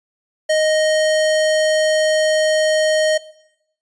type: tone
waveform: square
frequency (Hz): 622.3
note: D#5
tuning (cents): 0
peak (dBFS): -14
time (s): 0.49-3.18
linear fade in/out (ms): 10
effects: noise-tail reverb RT60 0.8 s tail -19 dB re dry + resampled to 22050 Hz